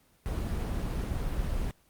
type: noise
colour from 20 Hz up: brown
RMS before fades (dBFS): -31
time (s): 0.26-1.71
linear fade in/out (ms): 0
effects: pink hiss -65 dBFS RMS until 1.89 s + Opus 24 kbps